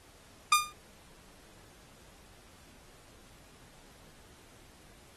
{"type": "tone with exponential decay", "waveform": "sawtooth", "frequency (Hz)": 1211, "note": "D#6", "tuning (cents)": -47, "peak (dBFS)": -13, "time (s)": [0.52, 0.73], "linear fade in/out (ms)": 5, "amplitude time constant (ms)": 45, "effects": ["pink hiss -58 dBFS RMS until 5.16 s", "AAC 32 kbps"]}